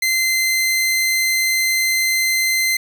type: tone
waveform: sawtooth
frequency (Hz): 2071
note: C7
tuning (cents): -18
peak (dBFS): -12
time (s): 0.02-2.77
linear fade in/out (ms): 5
effects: none